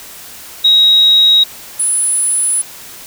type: tone pair in turn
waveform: sine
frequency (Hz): 3804 / 10045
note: A#7 / D#9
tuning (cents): +34 / +15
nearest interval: octave + perfect fourth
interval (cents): 1681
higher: second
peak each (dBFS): -5 / -11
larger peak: first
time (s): 0.64-1.44 / 1.79-2.62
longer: second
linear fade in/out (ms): 10
effects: white hiss -33 dBFS RMS until 3.06 s